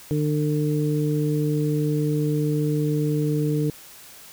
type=harmonic tone; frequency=150 Hz; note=D3; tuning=37 cents sharp; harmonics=1 / 2 / 3; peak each=-22 / -25 / -27 dBFS; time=0.11-3.7 s; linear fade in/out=0 ms; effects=white hiss -45 dBFS RMS until 4.32 s